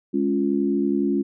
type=chord; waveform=sine; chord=Db major; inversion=second; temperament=equal; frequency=207.7 / 277.2 / 349.2 Hz; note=Ab3 / Db4 / F4; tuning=0 / 0 / 0 cents; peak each=-24 / -22 / -24 dBFS; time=0.13-1.23 s; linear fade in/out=20 ms; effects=none